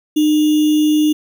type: tone with sample-and-hold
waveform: sine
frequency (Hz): 304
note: D#4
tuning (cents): -40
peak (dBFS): -10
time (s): 0.16-1.13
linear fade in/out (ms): 10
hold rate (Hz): 3150
effects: none